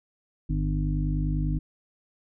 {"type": "harmonic tone", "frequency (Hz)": 50.1, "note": "G1", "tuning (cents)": 38, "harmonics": [1, 2, 3, 5, 6], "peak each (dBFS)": [-26, -36, -28, -34, -35], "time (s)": [0.49, 1.59], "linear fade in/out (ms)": 10, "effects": []}